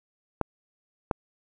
clicks, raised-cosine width 1 ms, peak -10 dBFS, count 2, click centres 0.413 / 1.112 s, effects none

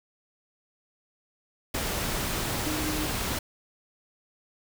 sine tone in noise, 306.6 Hz, D#4, 25 cents flat, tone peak -32 dBFS, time 2.66-3.07 s, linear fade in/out 5 ms, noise pink, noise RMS -30 dBFS, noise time 1.74-3.39 s, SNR -5 dB, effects none

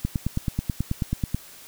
click train, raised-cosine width 5 ms, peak -11 dBFS, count 13, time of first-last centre 0.05-1.346 s, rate 9.26 Hz, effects white hiss -46 dBFS RMS until 1.67 s

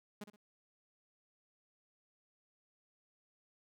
sawtooth tone with echo, 207.7 Hz, G#3, in tune, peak -39 dBFS, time 0.21-0.24 s, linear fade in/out 5 ms, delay 61 ms, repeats 2, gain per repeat -10 dB, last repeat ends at 0.362 s, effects none

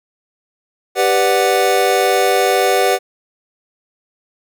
square chord, G major seventh, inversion none, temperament equal, 392 / 493.9 / 587.3 / 740 Hz, G4 / B4 / D5 / F#5, 0 / 0 / 0 / 0 cents, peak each -18 / -18 / -21 / -17 dBFS, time 0.95-2.99 s, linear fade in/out 50 ms, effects none

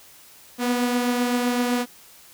sawtooth beating tone pair, 243.8 / 251.6 Hz, B3 / B3, -22 / +32 cents, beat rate 7.8 Hz, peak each -17 / -26 dBFS, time 0.58-1.86 s, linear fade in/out 50 ms, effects white hiss -49 dBFS RMS until 2.33 s

